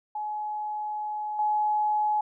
sine tone with level steps, 846 Hz, G#5, 32 cents sharp, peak -29 / -22 dBFS, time 0.15-2.21 s, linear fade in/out 5 ms, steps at 1.39 s, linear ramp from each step 2 ms, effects none

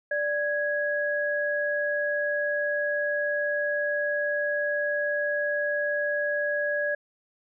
sine tone pair together, 587.3 / 1661.2 Hz, D5 / G#6, 0 / 0 cents, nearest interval octave + tritone, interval 1800 cents, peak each -27 dBFS, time 0.11-6.95 s, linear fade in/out 5 ms, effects none

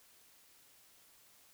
silence, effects white hiss -64 dBFS RMS until 1.53 s

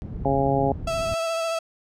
white low-pass noise, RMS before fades -33 dBFS, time 0.02-1.14 s, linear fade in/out 0 ms, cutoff 130 Hz, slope 12 dB/octave
harmonic tone, 137.1 Hz, C#3, 19 cents flat, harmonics 1 / 2 / 3 / 4 / 5 / 6, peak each -26 / -26 / -26 / -26 / -26 / -26 dBFS, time 0.25-0.72 s, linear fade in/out 2 ms
35% pulse tone with vibrato, 659.3 Hz, E5, in tune, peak -22 dBFS, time 0.87-1.59 s, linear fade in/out 5 ms, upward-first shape sine, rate 14 Hz, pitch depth 19 cents each way
effects low-pass 9000 Hz 12 dB/octave

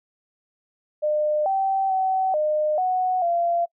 sine tone with pitch steps, 604 / 774 / 759 / 609 / 739 / 687 Hz, D5 / G5 / F#5 / D#5 / F#5 / F5, +48 / -22 / +44 / -37 / -2 / -29 cents, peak -19 dBFS, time 1.02-3.66 s, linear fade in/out 20 ms, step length 440 ms, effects noise-tail reverb RT60 0.1 s tail -24 dB re dry

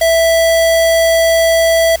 square tone, 659.3 Hz, E5, in tune, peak -9 dBFS, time 0.01-1.96 s, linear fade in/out 5 ms, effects added 60 Hz sine -31 dBFS peak until 2 s + white hiss -34 dBFS RMS until 2 s

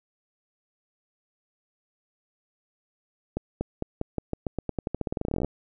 accelerating click train, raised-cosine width 2 ms, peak -14 dBFS, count 27, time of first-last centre 3.37-5.446 s, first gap 240 ms, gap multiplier 0.89, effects none

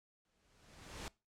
pink noise with exponential growth, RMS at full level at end -43 dBFS, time 0.25-1.08 s, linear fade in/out 1 ms, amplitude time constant 180 ms, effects noise-tail reverb RT60 0.3 s tail -23 dB re dry + low-pass 8000 Hz 12 dB/octave

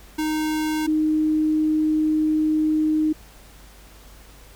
square / sine tone pair in turn, 309.6 / 309.6 Hz, D#4 / D#4, -9 / -9 cents, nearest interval unison, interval 0 cents, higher neither, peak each -22 / -17 dBFS, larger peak second, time 0.18-0.87 / 0.87-3.13 s, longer second, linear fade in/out 10 ms, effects added 50 Hz sine -46 dBFS peak until 4.55 s + pink hiss -49 dBFS RMS until 4.55 s

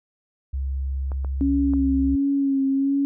sine tone, 67.4 Hz, C#2, 48 cents flat, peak -23 dBFS, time 0.53-2.16 s, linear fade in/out 10 ms
clicks, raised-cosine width 1 ms, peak -24 dBFS, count 3, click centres 1.118 / 1.247 / 1.736 s
sine tone with vibrato, 274.7 Hz, C#4, 16 cents flat, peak -18 dBFS, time 1.41-3.05 s, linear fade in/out 0 ms, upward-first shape sine, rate 1.4 Hz, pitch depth 29 cents each way
effects none

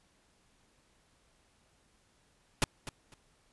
pink noise with echo, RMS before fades -26 dBFS, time 2.62-2.64 s, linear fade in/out 0 ms, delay 250 ms, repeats 2, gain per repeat -14 dB, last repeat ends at 3.14 s, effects pink hiss -69 dBFS RMS until 3.52 s + resampled to 24000 Hz

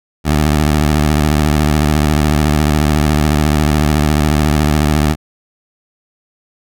15% pulse tone with vibrato, 75.3 Hz, D2, 44 cents sharp, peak -4 dBFS, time 0.24-5.16 s, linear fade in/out 50 ms, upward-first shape square, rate 14 Hz, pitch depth 68 cents each way, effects none

